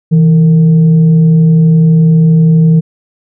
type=tone with frequency modulation; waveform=sine; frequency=162.6 Hz; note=E3; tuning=23 cents flat; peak=-3 dBFS; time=0.11-2.81 s; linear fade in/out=20 ms; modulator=293 Hz; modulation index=0.24; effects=none